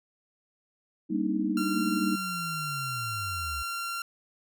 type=linear sweep; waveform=sine; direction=down; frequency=284.3 to 65.41 Hz; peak=-36 dBFS; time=1.09-3.63 s; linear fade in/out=10 ms
type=chord; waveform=sine; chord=Eb major seventh; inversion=first; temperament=equal with one note detuned; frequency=196 / 233.1 / 293.7 / 313.1 Hz; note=G3 / Bb3 / D4 / Eb4; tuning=0 / 0 / 0 / +11 cents; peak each=-31 / -32 / -34 / -29 dBFS; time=1.1-2.16 s; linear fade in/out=10 ms
type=tone; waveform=sawtooth; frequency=1376 Hz; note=F6; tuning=26 cents flat; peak=-28 dBFS; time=1.57-4.02 s; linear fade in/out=2 ms
effects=none